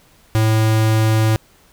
square tone, 110 Hz, A2, in tune, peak -13 dBFS, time 0.35-1.36 s, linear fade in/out 0 ms, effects pink hiss -52 dBFS RMS until 1.72 s

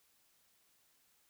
silence, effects white hiss -72 dBFS RMS until 1.29 s

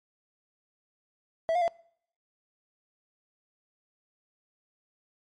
triangle tone with pitch steps, 656 / 709 / 677 Hz, E5 / F5 / E5, -9 / +26 / +46 cents, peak -21 dBFS, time 1.49-1.679 s, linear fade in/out 0 ms, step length 63 ms, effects noise-tail reverb RT60 0.6 s tail -23 dB re dry + MP3 48 kbps

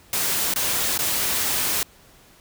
white noise with dropouts, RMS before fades -23 dBFS, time 0.13-1.83 s, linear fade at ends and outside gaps 2 ms, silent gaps 0.538-0.559 / 0.978-0.989 s, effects pink hiss -52 dBFS RMS until 2.4 s

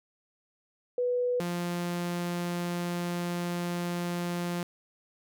sine / sawtooth tone pair in turn, 492.5 / 174.58 Hz, B4 / F3, -5 / 0 cents, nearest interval octave + tritone, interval 1795 cents, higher first, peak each -25 / -26 dBFS, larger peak first, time 0.98-1.4 / 1.4-4.63 s, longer second, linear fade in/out 2 ms, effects none

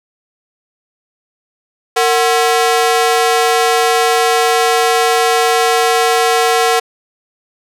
sawtooth ring-modulated tone, 601 Hz, D5, 40 cents sharp, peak -3 dBFS, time 1.96-6.8 s, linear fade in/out 10 ms, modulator 141 Hz, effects low-pass 12000 Hz 12 dB/octave

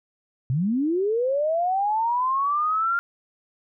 sine linear sweep, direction up, 118.3 to 1406 Hz, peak -20 dBFS, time 0.5-2.99 s, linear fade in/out 0 ms, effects none

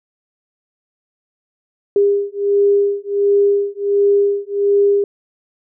sine beating tone pair, 402.7 / 404.1 Hz, G4 / G#4, +47 / -47 cents, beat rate 1.4 Hz, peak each -15 dBFS, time 1.96-5.04 s, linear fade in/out 2 ms, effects none

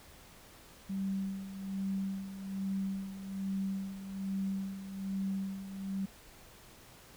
sine tone with tremolo, 193.8 Hz, G3, 20 cents flat, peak -31 dBFS, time 0.89-6.06 s, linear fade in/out 10 ms, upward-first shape sine, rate 1.2 Hz, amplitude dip 70%, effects pink hiss -56 dBFS RMS until 7.16 s

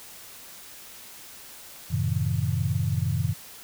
sine chord, F# diminished seventh, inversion none, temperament just, 92.5 / 111 / 133.2 / 159.84 Hz, F#2 / A2 / C3 / Eb3, 0 / +16 / +31 / +47 cents, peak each -28 / -28 / -28 / -30 dBFS, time 1.9-3.34 s, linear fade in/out 20 ms, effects white hiss -45 dBFS RMS until 3.63 s

